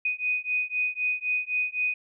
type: beating tone pair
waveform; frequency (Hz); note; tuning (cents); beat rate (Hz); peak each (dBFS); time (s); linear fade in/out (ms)
sine; 2489 / 2492.9; D#7 / D#7; 0 / +3; 3.9; -28; 0.05-1.94; 5
effects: none